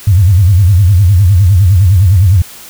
sine tone with vibrato, 94.3 Hz, F#2, 33 cents sharp, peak -3 dBFS, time 0.07-2.42 s, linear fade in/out 5 ms, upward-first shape sine, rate 9.8 Hz, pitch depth 200 cents each way, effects white hiss -32 dBFS RMS until 2.69 s

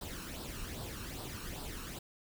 pink noise with flanger, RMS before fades -43 dBFS, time 0.01-1.99 s, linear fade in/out 5 ms, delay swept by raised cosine 0.22 to 0.75 ms, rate 2.5 Hz, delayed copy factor +0.6, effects none

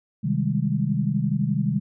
sine chord, Ab major seventh, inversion first, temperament equal, 130.81 / 155.56 / 196 / 207.7 Hz, C3 / Eb3 / G3 / Ab3, 0 / 0 / 0 / 0 cents, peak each -26 / -25 / -26 / -27 dBFS, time 0.23-1.8 s, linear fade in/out 20 ms, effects none

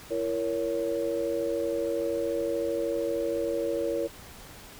sine chord, A# diminished, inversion second, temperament just, 335.6 / 466.2 / 559.4 Hz, E4 / A#4 / C#5, +31 / 0 / +16 cents, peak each -32 / -30 / -30 dBFS, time 0.1-4.08 s, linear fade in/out 20 ms, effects pink hiss -47 dBFS RMS until 4.79 s

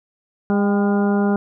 harmonic tone with a mistuned harmonic, 203 Hz, G#3, 39 cents flat, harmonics 1 / 2 / 3 / 4 / 5 / 6 / 7, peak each -16 / -22 / -29 / -27 / -34 / -36 / -31 dBFS, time 0.5-1.36 s, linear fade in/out 0 ms, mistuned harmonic 4, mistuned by -35 cents, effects none

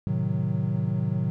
triangle chord, A diminished seventh, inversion none, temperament equal, 110 / 130.81 / 155.56 / 185 Hz, A2 / C3 / Eb3 / Gb3, 0 / 0 / 0 / 0 cents, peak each -27 dBFS, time 0.07-1.3 s, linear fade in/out 0 ms, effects none

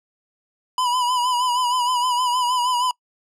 square tone with vibrato, 989 Hz, B5, 2 cents sharp, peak -19 dBFS, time 0.78-2.91 s, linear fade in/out 2 ms, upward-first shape sine, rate 6.4 Hz, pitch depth 55 cents each way, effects noise-tail reverb RT60 0.1 s tail -25 dB re dry + low-pass 10000 Hz 12 dB/octave

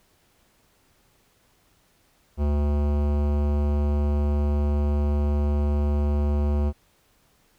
sine tone with hard clipping, 72.9 Hz, D2, 12 cents flat, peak -22 dBFS, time 2.37-6.73 s, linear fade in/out 50 ms, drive 18 dB, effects pink hiss -63 dBFS RMS until 7.58 s

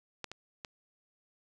clicks, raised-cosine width 0.2 ms, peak -20 / -25 / -23 dBFS, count 3, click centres 0.243 / 0.316 / 0.648 s, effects none

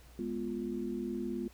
sine chord, F diminished, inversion first, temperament equal, 207.7 / 246.9 / 349.2 Hz, Ab3 / Cb4 / F4, 0 / 0 / 0 cents, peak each -39 / -38 / -38 dBFS, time 0.19-1.48 s, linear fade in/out 2 ms, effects added 60 Hz sine -54 dBFS peak until 1.53 s + pink hiss -61 dBFS RMS until 1.53 s

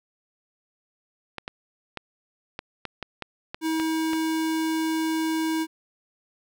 clicks, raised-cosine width 0.3 ms, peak -16 dBFS, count 10, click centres 1.383 / 1.479 / 1.973 / 2.591 / 2.853 / 3.027 / 3.223 / 3.545 / 3.799 / 4.133 s
square tone, 320 Hz, D#4, 49 cents sharp, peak -24 dBFS, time 3.61-5.67 s, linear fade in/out 50 ms
effects none

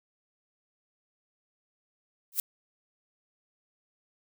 violet noise with exponential growth, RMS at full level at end -22 dBFS, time 2.32-2.4 s, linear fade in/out 2 ms, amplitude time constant 17 ms, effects none

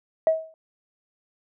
sine tone with exponential decay, 641 Hz, E5, 49 cents flat, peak -12 dBFS, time 0.27-0.54 s, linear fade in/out 1 ms, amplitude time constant 57 ms, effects tanh soft clip ceiling -10 dBFS

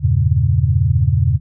sine chord, E diminished seventh, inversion none, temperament equal, 82.41 / 98 / 116.54 / 138.59 Hz, E2 / G2 / Bb2 / Db3, 0 / 0 / 0 / 0 cents, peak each -17 dBFS, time 0-1.4 s, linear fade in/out 50 ms, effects none

